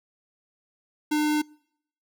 square tone, 301.5 Hz, D4, 46 cents sharp, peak -22 dBFS, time 1.11-1.42 s, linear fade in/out 10 ms, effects noise-tail reverb RT60 0.7 s tail -26 dB re dry

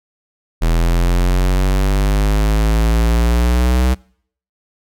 square exponential sweep, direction up, 41 to 63.9 Hz, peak -12 dBFS, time 0.61-3.95 s, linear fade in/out 20 ms, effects noise-tail reverb RT60 0.6 s tail -25 dB re dry

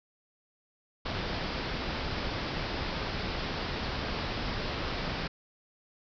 pink low-pass noise, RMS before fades -34 dBFS, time 1.05-5.28 s, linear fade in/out 10 ms, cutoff 5300 Hz, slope 96 dB/octave, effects none

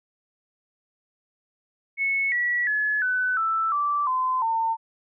sine tone with pitch steps, 2200 / 1937.5 / 1706.3 / 1502.6 / 1323.3 / 1165.4 / 1026.3 / 903.9 Hz, C#7 / B6 / G#6 / F#6 / E6 / D6 / C6 / A5, -14 / -34 / +46 / +26 / +6 / -14 / -34 / +46 cents, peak -21 dBFS, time 1.97-4.77 s, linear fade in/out 50 ms, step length 350 ms, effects none

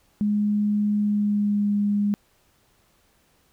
sine tone with pitch glide, 207.9 to 204.8 Hz, G#3 to G#3, +2 to -24 cents, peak -19 dBFS, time 0.21-2.14 s, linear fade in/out 0 ms, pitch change -26 cents, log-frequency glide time 0.97-1.72 s, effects pink hiss -63 dBFS RMS until 3.52 s

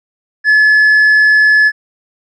sine tone with tanh clipping, 1716 Hz, A6, 44 cents flat, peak -6 dBFS, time 0.44-1.72 s, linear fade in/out 50 ms, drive 2 dB, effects none

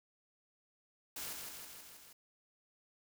white noise with echo, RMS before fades -43 dBFS, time 1.16-1.33 s, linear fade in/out 5 ms, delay 160 ms, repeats 5, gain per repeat -3 dB, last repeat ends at 2.13 s, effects none

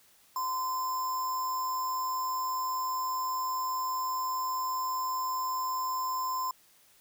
sine tone with sample-and-hold, 1025 Hz, C6, 36 cents flat, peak -29 dBFS, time 0.36-6.51 s, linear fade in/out 2 ms, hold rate 6300 Hz, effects white hiss -62 dBFS RMS until 7 s

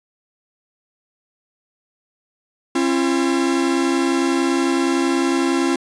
45% pulse tone pair together, 269.6 / 340.4 Hz, C#4 / F4, -48 / -44 cents, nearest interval major third, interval 404 cents, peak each -19 dBFS, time 2.75-5.76 s, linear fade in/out 5 ms, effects resampled to 22050 Hz

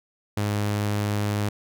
sawtooth tone, 103.6 Hz, G#2, 4 cents flat, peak -19 dBFS, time 0.37-1.49 s, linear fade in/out 5 ms, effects none

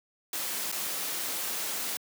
white noise with dropouts, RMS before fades -33 dBFS, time 0.33-1.97 s, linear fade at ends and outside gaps 2 ms, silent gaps 0.717-0.724 s, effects high-pass 200 Hz 12 dB/octave

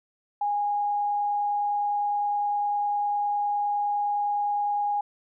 sine tone with frequency modulation, 822 Hz, G#5, 18 cents flat, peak -23 dBFS, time 0.41-5.01 s, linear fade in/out 5 ms, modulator 29.8 Hz, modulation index 0.22, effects none

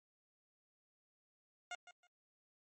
15% pulse tone with echo, 712 Hz, F5, 33 cents sharp, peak -36 dBFS, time 1.71-1.75 s, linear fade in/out 2 ms, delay 160 ms, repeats 2, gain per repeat -13 dB, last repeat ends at 2.07 s, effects low-pass 11000 Hz 12 dB/octave + MP3 32 kbps

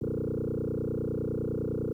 sine tone with frequency modulation, 283 Hz, C#4, 36 cents sharp, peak -27 dBFS, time 0.01-1.93 s, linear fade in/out 10 ms, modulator 29.9 Hz, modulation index 6.8, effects tanh soft clip ceiling -25 dBFS + 11-bit

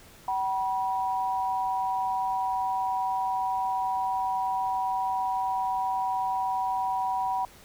sine tone pair together, 761 / 970.8 Hz, F#5 / B5, +48 / -30 cents, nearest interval major third, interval 422 cents, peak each -28 dBFS, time 0.28-7.45 s, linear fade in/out 2 ms, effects pink hiss -52 dBFS RMS until 7.64 s

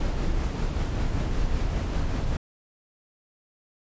brown noise with tremolo, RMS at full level -24 dBFS, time 0-2.37 s, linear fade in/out 5 ms, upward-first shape triangle, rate 5.2 Hz, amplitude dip 35%, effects resampled to 16000 Hz

